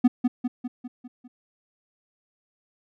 triangle tone with echo, 247.7 Hz, B3, 5 cents sharp, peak -10 dBFS, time 0.04-0.08 s, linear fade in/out 10 ms, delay 200 ms, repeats 6, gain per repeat -5 dB, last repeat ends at 1.28 s, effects none

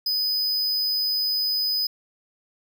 square tone, 5000 Hz, D#8, 8 cents sharp, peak -22 dBFS, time 0.06-1.87 s, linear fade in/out 5 ms, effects none

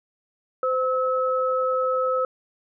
sine tone pair together, 515 / 1294 Hz, C5 / E6, -28 / -32 cents, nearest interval octave + major third, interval 1596 cents, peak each -22 / -24 dBFS, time 0.63-2.25 s, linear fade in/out 2 ms, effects none

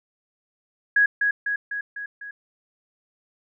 sine tone with echo, 1661.2 Hz, G#6, in tune, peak -14 dBFS, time 0.96-1.06 s, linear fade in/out 5 ms, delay 250 ms, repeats 5, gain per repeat -4 dB, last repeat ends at 2.31 s, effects none

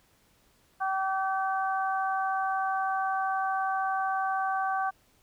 harmonic tone, 383.9 Hz, G4, 36 cents flat, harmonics 2 / 3 / 4, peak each -28 / -32 / -34 dBFS, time 0.8-4.91 s, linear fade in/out 20 ms, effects pink hiss -65 dBFS RMS until 5.22 s

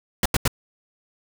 pink noise bursts, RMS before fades -19 dBFS, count 3, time 0.23-0.478 s, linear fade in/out 2 ms, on 26 ms, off 85 ms, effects none

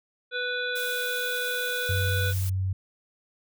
harmonic tone, 493.9 Hz, B4, in tune, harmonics 1 / 3 / 5 / 7 / 8, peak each -33 / -29 / -39 / -36 / -39 dBFS, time 0.31-2.34 s, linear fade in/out 50 ms
blue noise, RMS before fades -37 dBFS, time 0.75-2.5 s, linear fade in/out 10 ms
sine tone, 94.5 Hz, F#2, 37 cents sharp, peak -24 dBFS, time 1.89-2.73 s, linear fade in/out 5 ms
effects none

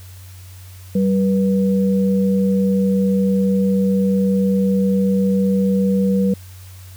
sine tone pair together, 192.7 / 485.1 Hz, G3 / B4, -29 / -31 cents, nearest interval octave + major third, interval 1598 cents, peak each -14 / -21 dBFS, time 0.95-6.34 s, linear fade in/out 5 ms, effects added 92 Hz sine -36 dBFS peak until 6.96 s + white hiss -46 dBFS RMS until 6.96 s

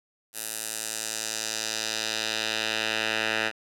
10% pulse tone with band-pass filter sweep, 110 Hz, A2, in tune, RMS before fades -30 dBFS, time 0.33-3.52 s, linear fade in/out 50 ms, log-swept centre 11000 to 2200 Hz, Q 1.3, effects none

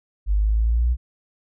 sine exponential sweep, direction up, 49.46 to 61.74 Hz, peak -16 dBFS, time 0.26-0.97 s, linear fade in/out 50 ms, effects none

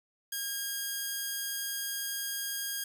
5% pulse tone, 1626 Hz, G#6, 37 cents flat, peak -22 dBFS, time 0.32-2.84 s, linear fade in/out 5 ms, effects none

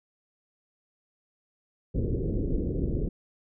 pink low-pass noise, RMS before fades -28 dBFS, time 1.94-3.09 s, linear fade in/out 10 ms, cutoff 480 Hz, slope 48 dB/octave, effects none

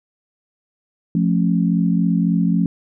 sine chord, F augmented, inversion none, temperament just, 174.61 / 218.3 / 272.8 Hz, F3 / A3 / C#4, 0 / -13 / -28 cents, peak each -16 / -20 / -22 dBFS, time 1.15-2.66 s, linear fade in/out 2 ms, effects none

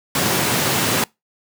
pink high-pass noise, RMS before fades -19 dBFS, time 0.15-1.04 s, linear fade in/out 2 ms, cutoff 100 Hz, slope 48 dB/octave, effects noise-tail reverb RT60 0.2 s tail -25 dB re dry

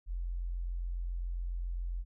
sine tone, 43.65 Hz, F1, in tune, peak -33 dBFS, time 0.06-2.05 s, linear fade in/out 50 ms, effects none

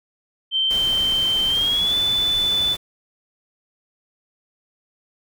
sine tone with pitch glide, 3116 to 3498 Hz, G7 to A7, -11 to -11 cents, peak -17 dBFS, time 0.51-2.77 s, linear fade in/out 50 ms, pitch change +200 cents, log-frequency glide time 1.48-1.95 s
pink noise, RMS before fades -33 dBFS, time 0.7-2.77 s, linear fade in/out 10 ms
effects none

